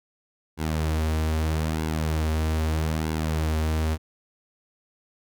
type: tone with flanger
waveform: sawtooth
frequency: 78.7 Hz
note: D#2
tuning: 20 cents sharp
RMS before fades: -25 dBFS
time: 0.57-3.98 s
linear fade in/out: 50 ms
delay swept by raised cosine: 1.6 to 7.2 ms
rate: 0.79 Hz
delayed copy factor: -0.55
effects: none